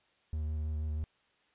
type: tone with vibrato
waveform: triangle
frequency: 76.8 Hz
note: D#2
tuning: 22 cents flat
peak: -30 dBFS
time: 0.33-1.04 s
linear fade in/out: 0 ms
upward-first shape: square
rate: 6.3 Hz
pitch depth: 15 cents each way
effects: white hiss -70 dBFS RMS until 1.54 s + resampled to 8000 Hz

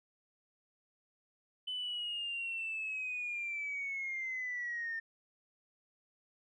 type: linear sweep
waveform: sine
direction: down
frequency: 3026 to 1803 Hz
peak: -35 dBFS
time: 1.67-5 s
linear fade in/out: 10 ms
effects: tanh soft clip ceiling -31 dBFS

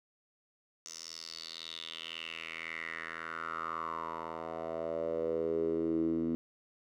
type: tone with band-pass filter sweep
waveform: 10% pulse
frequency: 81.9 Hz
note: E2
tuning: 11 cents flat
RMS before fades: -37 dBFS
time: 0.86-6.35 s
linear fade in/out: 0 ms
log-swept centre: 6100 to 270 Hz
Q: 5.5
effects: none

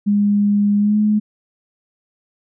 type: tone with pitch glide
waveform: sine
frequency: 204.6 to 211.4 Hz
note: G#3 to G#3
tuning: -26 to +31 cents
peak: -12 dBFS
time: 0.06-1.2 s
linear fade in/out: 20 ms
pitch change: +57 cents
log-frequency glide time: 0.78-0.97 s
effects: none

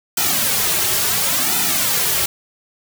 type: noise with flanger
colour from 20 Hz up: white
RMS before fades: -18 dBFS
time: 0.17-2.26 s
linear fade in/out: 5 ms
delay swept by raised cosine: 1.8 to 4.1 ms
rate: 0.71 Hz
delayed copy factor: -0.9
effects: none

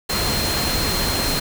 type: tone in noise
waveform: sine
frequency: 4186 Hz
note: C8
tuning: in tune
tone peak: -25 dBFS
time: 0.09-1.4 s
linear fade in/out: 10 ms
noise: pink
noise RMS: -22 dBFS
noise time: 0.09-1.4 s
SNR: -6 dB
effects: none

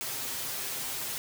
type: noise with comb filter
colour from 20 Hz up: white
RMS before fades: -35 dBFS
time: 0.01-1.18 s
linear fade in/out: 0 ms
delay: 7.6 ms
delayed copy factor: +0.95
effects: none

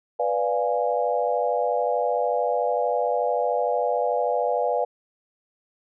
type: chord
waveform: sine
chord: B diminished seventh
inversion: none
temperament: equal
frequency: 493.9 / 587.3 / 698.5 / 830.6 Hz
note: B4 / D5 / F5 / Ab5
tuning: 0 / 0 / 0 / 0 cents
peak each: -25 / -26 / -26 / -28 dBFS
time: 0.19-4.85 s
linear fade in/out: 10 ms
effects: none

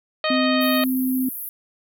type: harmonic tone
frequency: 622.3 Hz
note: D#5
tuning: in tune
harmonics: 1 / 2 / 3 / 4 / 5 / 6 / 7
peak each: -23 / -26 / -28 / -29 / -30 / -31 / -31 dBFS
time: 0.24-0.84 s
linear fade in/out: 2 ms
type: tone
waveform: sine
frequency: 258 Hz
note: C4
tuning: 24 cents flat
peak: -19 dBFS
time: 0.3-1.29 s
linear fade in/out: 5 ms
type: band-pass noise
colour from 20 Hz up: pink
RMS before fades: -32 dBFS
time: 0.61-1.49 s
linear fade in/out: 0 ms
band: 11000 to 16000 Hz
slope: 96 dB/octave
effects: none

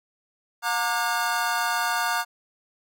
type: tone cluster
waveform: square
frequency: 718 / 922 / 1181 / 1444 / 1626 Hz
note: F5 / A#5 / D6 / F#6 / G#6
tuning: +48 / -19 / +9 / -43 / -37 cents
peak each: -31 / -29 / -31 / -29 / -33 dBFS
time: 0.62-2.25 s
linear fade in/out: 50 ms
effects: none

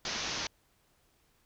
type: low-pass noise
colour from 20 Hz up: white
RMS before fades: -36 dBFS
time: 0.05-0.47 s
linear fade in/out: 2 ms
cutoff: 6400 Hz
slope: 96 dB/octave
effects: pink hiss -70 dBFS RMS until 1.45 s

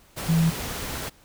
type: tone in noise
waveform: sine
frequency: 164 Hz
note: E3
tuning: 9 cents flat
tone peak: -17 dBFS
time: 0.28-0.51 s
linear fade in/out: 20 ms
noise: pink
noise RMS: -32 dBFS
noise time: 0.16-1.1 s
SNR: +12 dB
effects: pink hiss -56 dBFS RMS until 1.24 s

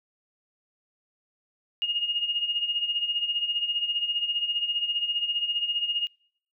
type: tone with tremolo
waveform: sine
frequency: 2853 Hz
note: F7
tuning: 36 cents sharp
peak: -22 dBFS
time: 1.82-6.07 s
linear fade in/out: 0 ms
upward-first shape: sine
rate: 15 Hz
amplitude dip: 70%
effects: noise-tail reverb RT60 0.6 s tail -25 dB re dry

